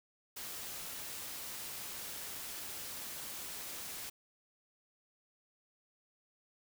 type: noise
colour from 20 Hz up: white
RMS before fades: -44 dBFS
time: 0.36-4.1 s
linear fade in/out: 10 ms
effects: none